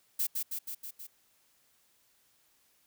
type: noise with echo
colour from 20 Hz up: violet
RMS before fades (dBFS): -30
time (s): 0.19-0.27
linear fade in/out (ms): 10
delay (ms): 160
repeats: 5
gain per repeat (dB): -3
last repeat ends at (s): 1.07
effects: white hiss -69 dBFS RMS until 2.86 s

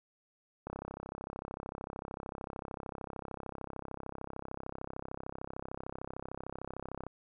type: click train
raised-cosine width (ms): 1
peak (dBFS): -26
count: 214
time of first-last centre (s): 0.67-7.066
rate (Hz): 33.3
effects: none

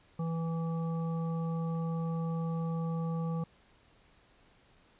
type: harmonic tone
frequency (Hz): 164.81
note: E3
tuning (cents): 0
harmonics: 1 / 3 / 5 / 7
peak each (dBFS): -31 / -42 / -47 / -47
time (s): 0.19-3.44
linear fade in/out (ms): 5
effects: pink hiss -64 dBFS RMS until 4.99 s + resampled to 8000 Hz

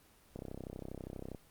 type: click train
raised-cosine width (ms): 2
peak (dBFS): -29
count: 33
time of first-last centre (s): 0.36-1.348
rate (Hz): 32.4
effects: pink hiss -64 dBFS RMS until 1.5 s + Opus 24 kbps

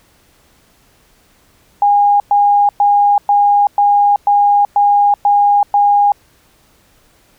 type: tone bursts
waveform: sine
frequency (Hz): 816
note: G#5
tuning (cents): -31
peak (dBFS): -7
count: 9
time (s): 1.82-6.12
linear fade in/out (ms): 2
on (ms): 380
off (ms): 110
effects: pink hiss -52 dBFS RMS until 7.38 s

